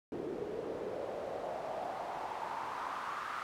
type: noise with band-pass filter sweep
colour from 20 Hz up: pink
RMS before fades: -40 dBFS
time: 0.12-3.43 s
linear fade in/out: 0 ms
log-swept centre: 370 to 1300 Hz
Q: 3.7
effects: none